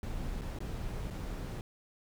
brown noise with dropouts, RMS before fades -38 dBFS, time 0.03-1.61 s, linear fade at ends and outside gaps 1 ms, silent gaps 0.412-0.417 / 0.588-0.604 / 1.103-1.107 s, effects none

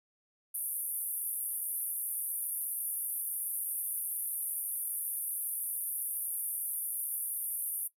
pink band-pass noise, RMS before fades -36 dBFS, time 0.54-7.88 s, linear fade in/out 10 ms, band 9500 to 14000 Hz, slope 96 dB/octave, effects noise-tail reverb RT60 0.1 s tail -17 dB re dry

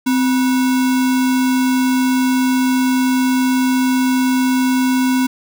sine tone with sample-and-hold, 257.9 Hz, C4, 25 cents flat, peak -12 dBFS, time 0.06-5.27 s, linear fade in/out 10 ms, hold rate 1225 Hz, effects none

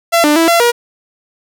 sawtooth tone with pitch steps, 676 / 297.5 / 329.5 / 680 / 477 Hz, E5 / D4 / E4 / F5 / A#4, +43 / +22 / -1 / -46 / +40 cents, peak -4 dBFS, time 0.12-0.72 s, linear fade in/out 20 ms, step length 120 ms, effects none

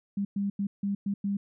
sine tone bursts at uneven times, 200.1 Hz, G3, 36 cents sharp, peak -26 dBFS, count 6, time 0.17-0.25 / 0.36-0.5 / 0.59-0.67 / 0.83-0.95 / 1.06-1.14 / 1.24-1.37 s, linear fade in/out 5 ms, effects none

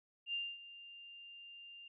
sine tone with ADSR envelope, 2794 Hz, F7, in tune, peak -35 dBFS, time 0.26-1.88 s, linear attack 74 ms, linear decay 240 ms, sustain -16 dB, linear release 4 ms, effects none

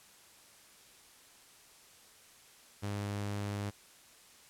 sawtooth tone, 102 Hz, G#2, 31 cents flat, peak -31 dBFS, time 2.82-3.71 s, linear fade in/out 20 ms, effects white hiss -59 dBFS RMS until 4.49 s + low-pass 11000 Hz 12 dB/octave

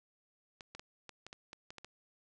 clicks, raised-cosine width 0.2 ms, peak -30 dBFS, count 10, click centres 0.608 / 0.75 / 0.795 / 1.093 / 1.266 / 1.329 / 1.531 / 1.705 / 1.783 / 1.846 s, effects resampled to 22050 Hz + 11-bit

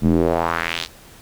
square tone with band-pass filter sweep, 41.72 Hz, E1, 22 cents sharp, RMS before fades -19 dBFS, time 0.01-0.88 s, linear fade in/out 50 ms, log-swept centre 180 to 4700 Hz, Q 2.2, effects pink hiss -45 dBFS RMS until 1.21 s

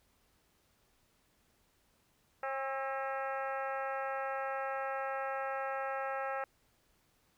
harmonic tone with a mistuned harmonic, 269.7 Hz, C#4, 47 cents flat, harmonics 2 / 3 / 4 / 5 / 6 / 7 / 8 / 9 / 10, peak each -39 / -39 / -48 / -41 / -45 / -47 / -54 / -54 / -57 dBFS, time 2.43-6.44 s, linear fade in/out 2 ms, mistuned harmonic 5, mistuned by -32 cents, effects pink hiss -72 dBFS RMS until 7.37 s

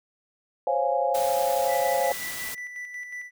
sine chord, Db major seventh, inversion third, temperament equal, 523.3 / 554.4 / 698.5 / 830.6 Hz, C5 / Db5 / F5 / Ab5, 0 / 0 / 0 / 0 cents, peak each -27 dBFS, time 0.67-2.12 s, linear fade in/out 2 ms
white noise, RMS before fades -35 dBFS, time 1.14-2.55 s, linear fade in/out 10 ms
triangle tone with tremolo, 1975.5 Hz, B6, in tune, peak -31 dBFS, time 1.67-3.31 s, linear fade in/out 50 ms, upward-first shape square, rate 5.5 Hz, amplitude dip 45%
effects none

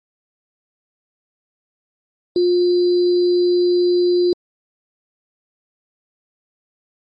sine tone with sample-and-hold, 354.5 Hz, F4, 26 cents sharp, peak -12 dBFS, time 2.36-4.33 s, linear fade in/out 2 ms, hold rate 4410 Hz, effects MP3 32 kbps

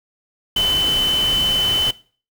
sine tone in noise, 3033 Hz, F#7, 42 cents sharp, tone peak -15 dBFS, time 0.56-1.91 s, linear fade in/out 5 ms, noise pink, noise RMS -27 dBFS, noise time 0.56-1.91 s, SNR +9 dB, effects noise-tail reverb RT60 0.4 s tail -19 dB re dry

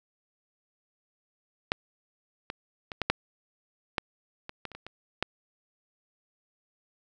clicks, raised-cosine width 0.3 ms, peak -8 / -18 / -21 / -11 / -6 / -10 / -22 / -20 / -29 / -26 / -25 / -10 dBFS, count 12, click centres 1.719 / 2.501 / 2.918 / 3.017 / 3.1 / 3.982 / 4.494 / 4.653 / 4.717 / 4.75 / 4.866 / 5.226 s, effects none

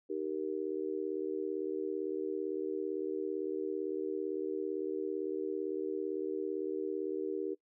sine chord, Eb major, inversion none, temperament just, 311.1 / 388.9 / 466.7 Hz, Eb4 / G4 / Bb4, 0 / -14 / +2 cents, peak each -39 / -36 / -39 dBFS, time 0.09-7.55 s, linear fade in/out 20 ms, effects noise-tail reverb RT60 0.1 s tail -21 dB re dry

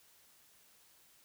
silence, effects white hiss -65 dBFS RMS until 1.24 s

